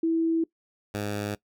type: tone pair in turn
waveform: sine / 10% pulse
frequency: 327.8 / 103.25 Hz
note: E4 / G#2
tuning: -10 / -10 cents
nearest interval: octave + minor sixth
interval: 2000 cents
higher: first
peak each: -21 dBFS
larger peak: neither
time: 0.03-0.44 / 0.94-1.35 s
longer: neither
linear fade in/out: 5 ms
effects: noise-tail reverb RT60 0.1 s tail -20 dB re dry